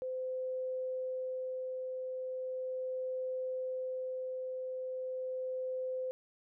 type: tone with tremolo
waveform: sine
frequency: 514 Hz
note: C5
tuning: 31 cents flat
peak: -34 dBFS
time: 0.02-6.11 s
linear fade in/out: 0 ms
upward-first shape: sine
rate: 0.38 Hz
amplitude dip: 25%
effects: none